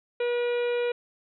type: harmonic tone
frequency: 482.3 Hz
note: B4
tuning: 41 cents flat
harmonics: 1 / 2 / 3 / 4 / 5 / 6 / 7 / 8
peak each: -24 / -41 / -39 / -44 / -38 / -45 / -50 / -48 dBFS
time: 0.2-0.92 s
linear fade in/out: 5 ms
effects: none